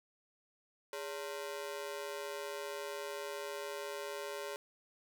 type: ring-modulated tone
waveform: sawtooth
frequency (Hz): 490.1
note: B4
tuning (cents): -13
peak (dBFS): -33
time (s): 0.93-4.56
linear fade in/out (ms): 0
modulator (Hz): 77.8
effects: none